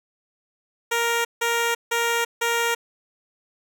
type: tone bursts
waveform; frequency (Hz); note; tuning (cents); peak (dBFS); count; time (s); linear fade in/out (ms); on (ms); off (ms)
10% pulse; 467.3; A#4; +4; -12; 4; 0.91-2.75; 10; 340; 160
effects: none